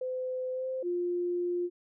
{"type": "tone with pitch glide", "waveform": "sine", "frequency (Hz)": [511, 519.9], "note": ["C5", "C5"], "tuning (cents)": [-41, -11], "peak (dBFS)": -31, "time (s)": [0.01, 0.83], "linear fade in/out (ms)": 5, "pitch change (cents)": 30, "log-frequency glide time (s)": [0.52, 0.67]}
{"type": "tone", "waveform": "sine", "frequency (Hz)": 352.3, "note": "F4", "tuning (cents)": 15, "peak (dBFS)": -28, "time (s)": [0.82, 1.7], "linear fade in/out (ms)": 50}
{"effects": []}